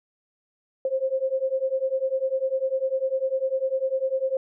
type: beating tone pair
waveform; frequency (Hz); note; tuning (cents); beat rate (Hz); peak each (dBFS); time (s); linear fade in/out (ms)
sine; 523.3 / 533.3; C5 / C5; 0 / +33; 10; -26 / -25; 0.85-4.37; 2
effects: none